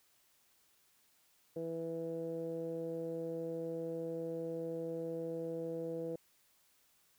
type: tone with low-pass filter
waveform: 15% pulse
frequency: 164.81 Hz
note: E3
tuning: in tune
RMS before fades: -40 dBFS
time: 1.56-6.16 s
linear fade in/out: 5 ms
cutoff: 480 Hz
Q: 3.8
effects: white hiss -71 dBFS RMS until 7.18 s